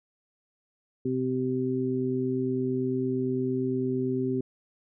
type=harmonic tone; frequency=128.8 Hz; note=C3; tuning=27 cents flat; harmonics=1 / 2 / 3; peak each=-33 / -28 / -29 dBFS; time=1.05-4.41 s; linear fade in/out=5 ms; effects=none